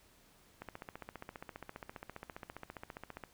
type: click train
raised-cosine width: 0.5 ms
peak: -29 dBFS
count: 40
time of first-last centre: 0.62-3.237 s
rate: 14.9 Hz
effects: pink hiss -65 dBFS RMS until 3.33 s